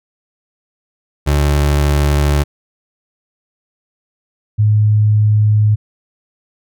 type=tone pair in turn; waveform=30% pulse / sine; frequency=72.6 / 106.24 Hz; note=D2 / G#2; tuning=-19 / +40 cents; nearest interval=perfect fifth; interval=659 cents; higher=second; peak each=-8 dBFS; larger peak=neither; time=1.26-2.44 / 4.58-5.76 s; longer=neither; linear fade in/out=20 ms; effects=none